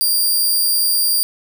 10% pulse tone, 4769 Hz, D8, 26 cents sharp, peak -7 dBFS, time 0.01-1.23 s, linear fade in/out 0 ms, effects none

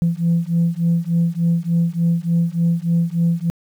sine beating tone pair, 167.3 / 170.7 Hz, E3 / F3, +26 / -39 cents, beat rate 3.4 Hz, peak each -17 dBFS, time 0.02-3.5 s, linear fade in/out 0 ms, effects tanh soft clip ceiling -10 dBFS + 8-bit

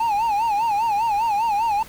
triangle tone with vibrato, 868 Hz, A5, 24 cents flat, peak -16 dBFS, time 0-1.83 s, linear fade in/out 5 ms, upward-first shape sine, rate 5 Hz, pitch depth 130 cents each way, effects pink hiss -43 dBFS RMS until 1.88 s

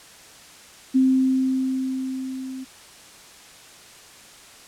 sine tone with level ramp, 261.6 Hz, C4, in tune, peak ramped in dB -13 to -31 dBFS, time 0.94-2.65 s, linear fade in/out 20 ms, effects white hiss -46 dBFS RMS until 4.67 s + low-pass 9000 Hz 12 dB/octave

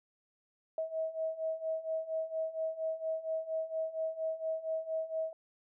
sine beating tone pair, 639 / 643.3 Hz, D#5 / E5, +46 / -42 cents, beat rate 4.3 Hz, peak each -38 / -35 dBFS, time 0.78-5.33 s, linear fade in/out 2 ms, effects none

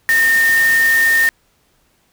sine tone in noise, 1826 Hz, A#6, 36 cents flat, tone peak -10 dBFS, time 0.09-1.29 s, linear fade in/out 0 ms, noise white, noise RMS -24 dBFS, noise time 0.09-1.29 s, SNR +11 dB, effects pink hiss -59 dBFS RMS until 2.12 s

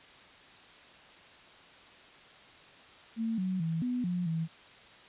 sine tone with pitch steps, 225.7 / 186.2 / 163.4 / 247.8 / 177.8 / 162.9 Hz, A3 / F#3 / E3 / B3 / F3 / E3, +44 / +11 / -15 / +6 / +31 / -20 cents, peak -29 dBFS, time 3.16-4.48 s, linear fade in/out 50 ms, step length 220 ms, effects white hiss -54 dBFS RMS until 5.08 s + resampled to 8000 Hz

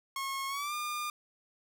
sawtooth tone with pitch glide, 1087 to 1206.1 Hz, C#6 to D6, -34 to +46 cents, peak -30 dBFS, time 0.16-1.1 s, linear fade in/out 2 ms, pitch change +180 cents, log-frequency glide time 0.48-0.74 s, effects none

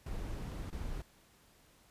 brown noise with dropouts, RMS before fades -40 dBFS, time 0.06-1.02 s, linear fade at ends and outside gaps 5 ms, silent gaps 0.703-0.725 s, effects pink hiss -65 dBFS RMS until 1.9 s + resampled to 32000 Hz

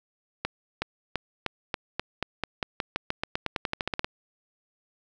accelerating click train, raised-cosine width 0.3 ms, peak -11 dBFS, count 23, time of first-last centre 0.45-4.045 s, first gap 370 ms, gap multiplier 0.91, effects none

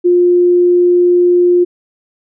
sine tone, 353.9 Hz, F4, 23 cents sharp, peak -6 dBFS, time 0.04-1.65 s, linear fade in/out 20 ms, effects none

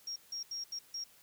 sine tone bursts at uneven times, 5588 Hz, F8, in tune, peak -37 dBFS, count 5, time 0.07-0.16 / 0.32-0.43 / 0.51-0.64 / 0.72-0.79 / 0.94-1.04 s, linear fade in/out 5 ms, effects white hiss -62 dBFS RMS until 1.22 s

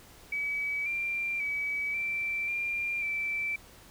sine tone with pitch steps, 2283 / 2371 / 2283 / 2341 / 2389 / 2329 Hz, D7 / D7 / D7 / D7 / D7 / D7, -50 / +16 / -50 / -6 / +29 / -15 cents, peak -29 dBFS, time 0.32-3.56 s, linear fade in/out 5 ms, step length 540 ms, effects pink hiss -54 dBFS RMS until 3.9 s

